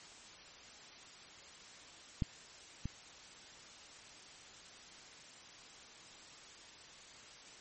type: clicks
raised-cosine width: 5 ms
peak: -20 / -26 dBFS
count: 2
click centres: 2.222 / 2.856 s
effects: white hiss -55 dBFS RMS until 7.6 s + MP3 32 kbps